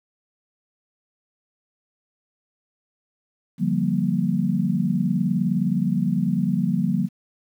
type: chord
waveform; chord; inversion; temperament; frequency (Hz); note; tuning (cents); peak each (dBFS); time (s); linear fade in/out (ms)
sine; G minor seventh; second; just; 147 / 176.4 / 196 / 235.2; D3 / F3 / G3 / Bb3; +2 / +18 / 0 / +16; -27 / -23 / -24 / -25; 3.58-7.09; 50
effects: 9-bit